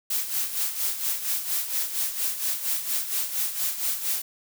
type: noise with tremolo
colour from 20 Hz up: blue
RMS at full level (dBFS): -25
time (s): 0.1-4.22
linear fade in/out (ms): 5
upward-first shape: sine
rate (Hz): 4.3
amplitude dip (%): 65
effects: none